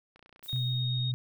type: click train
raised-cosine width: 0.3 ms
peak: -38 dBFS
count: 13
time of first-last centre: 0.16-0.561 s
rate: 29.9 Hz
type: noise with exponential decay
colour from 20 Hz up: violet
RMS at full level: -47 dBFS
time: 0.43-1.12 s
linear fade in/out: 5 ms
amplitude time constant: 150 ms
type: tone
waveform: sine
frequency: 3729 Hz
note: A#7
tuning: in tune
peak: -33 dBFS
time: 0.48-1.12 s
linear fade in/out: 10 ms
type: tone with vibrato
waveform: sine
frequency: 125 Hz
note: B2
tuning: 21 cents sharp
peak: -28 dBFS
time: 0.53-1.14 s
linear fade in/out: 0 ms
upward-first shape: triangle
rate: 5.9 Hz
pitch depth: 8 cents each way
effects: none